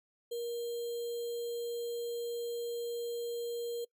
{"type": "tone with sample-and-hold", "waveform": "sine", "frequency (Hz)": 471.6, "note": "A#4", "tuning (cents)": 20, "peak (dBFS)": -34, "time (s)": [0.31, 3.85], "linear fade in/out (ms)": 10, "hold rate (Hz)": 3675, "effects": ["noise-tail reverb RT60 0.1 s tail -23 dB re dry"]}